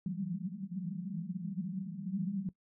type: band-pass noise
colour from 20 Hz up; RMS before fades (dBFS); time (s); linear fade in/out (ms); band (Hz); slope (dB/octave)
pink; -38; 0.06-2.49; 2; 170 to 200; 96
effects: noise-tail reverb RT60 0.1 s tail -19 dB re dry